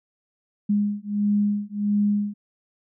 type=beating tone pair; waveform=sine; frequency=205.1 / 206.6 Hz; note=G#3 / G#3; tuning=-21 / -9 cents; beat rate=1.5 Hz; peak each=-23 dBFS; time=0.69-2.34 s; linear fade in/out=10 ms; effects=none